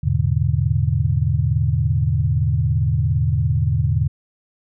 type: chord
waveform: sine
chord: E dominant seventh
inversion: none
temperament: equal with one note detuned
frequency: 82.41 / 105.95 / 123.47 / 146.83 Hz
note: E2 / G#2 / B2 / D3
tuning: 0 / +35 / 0 / 0 cents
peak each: -21 dBFS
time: 0.03-4.08 s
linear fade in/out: 10 ms
effects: none